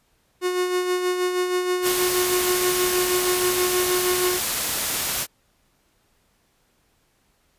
45% pulse tone with tremolo, 362.5 Hz, F#4, 35 cents flat, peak -19 dBFS, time 0.41-4.4 s, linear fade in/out 50 ms, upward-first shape sine, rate 6.3 Hz, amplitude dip 45%
white noise, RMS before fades -24 dBFS, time 1.82-5.27 s, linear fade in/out 50 ms
effects pink hiss -65 dBFS RMS until 7.58 s + resampled to 32000 Hz

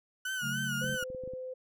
35% pulse tone with vibrato, 1480 Hz, F#6, in tune, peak -31 dBFS, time 0.25-1.04 s, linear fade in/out 5 ms, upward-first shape sine, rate 3.4 Hz, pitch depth 75 cents each way
sine chord, F# minor, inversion second, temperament equal, 138.59 / 185 / 220 Hz, C#3 / F#3 / A3, 0 / 0 / 0 cents, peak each -37 / -42 / -39 dBFS, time 0.41-0.98 s, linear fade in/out 50 ms
sine tone, 513 Hz, C5, 34 cents flat, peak -37 dBFS, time 0.81-1.54 s, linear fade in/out 10 ms
clicks, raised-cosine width 3 ms, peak -34 dBFS, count 9, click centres 0.843 / 0.895 / 0.943 / 1.027 / 1.102 / 1.148 / 1.237 / 1.276 / 1.336 s
effects none

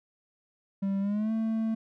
triangle tone with pitch glide, 196 to 222.6 Hz, G3 to A3, 0 to +20 cents, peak -24 dBFS, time 0.82-1.75 s, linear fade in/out 10 ms, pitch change +220 cents, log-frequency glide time 1-1.32 s, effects none

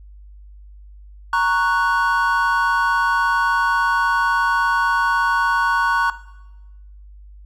triangle chord, F# major, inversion first, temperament equal, 932.3 / 1108.7 / 1480 Hz, A#5 / C#6 / F#6, 0 / 0 / 0 cents, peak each -18 dBFS, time 1.33-6.1 s, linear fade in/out 2 ms, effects noise-tail reverb RT60 1.0 s tail -17 dB re dry + added 50 Hz sine -39 dBFS peak until 7.45 s

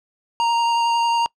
square tone with vibrato, 932.3 Hz, A#5, in tune, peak -17 dBFS, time 0.4-1.26 s, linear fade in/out 0 ms, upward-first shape sine, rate 11 Hz, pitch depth 10 cents each way, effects noise-tail reverb RT60 0.1 s tail -24 dB re dry + low-pass 5000 Hz 12 dB/octave

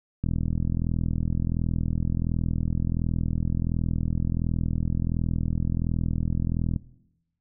click train, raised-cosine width 5 ms, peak -14 dBFS, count 271, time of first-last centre 0.24-6.762 s, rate 41.4 Hz, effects noise-tail reverb RT60 0.9 s tail -19 dB re dry

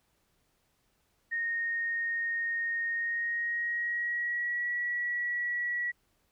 sine tone with pitch glide, 1854 to 1932.7 Hz, A#6 to B6, -10 to -38 cents, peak -29 dBFS, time 1.31-5.92 s, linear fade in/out 20 ms, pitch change +72 cents, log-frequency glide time 2.92-4.7 s, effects pink hiss -73 dBFS RMS until 6.31 s

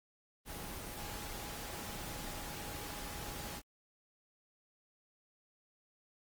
sine tone in noise, 829 Hz, G#5, 3 cents flat, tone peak -53 dBFS, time 0.45-3.62 s, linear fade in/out 50 ms, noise pink, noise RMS -44 dBFS, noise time 0.45-3.62 s, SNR -12 dB, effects Opus 24 kbps

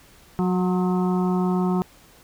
harmonic tone with a mistuned harmonic, 182.6 Hz, F#3, 23 cents flat, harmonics 1 / 2 / 4 / 5 / 6 / 7, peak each -20 / -26 / -32 / -34 / -36 / -37 dBFS, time 0.39-1.82 s, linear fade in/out 0 ms, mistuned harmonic 6, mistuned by -41 cents, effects pink hiss -52 dBFS RMS until 2.23 s

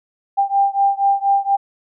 sine beating tone pair, 792 / 796.2 Hz, G5 / G5, +18 / +27 cents, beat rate 4.2 Hz, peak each -16 / -17 dBFS, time 0.37-1.57 s, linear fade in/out 20 ms, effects none

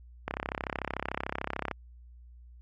click train, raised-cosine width 0.5 ms, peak -16 dBFS, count 49, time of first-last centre 0.28-1.713 s, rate 33.5 Hz, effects added 60 Hz sine -49 dBFS peak until 2.61 s + AAC 48 kbps

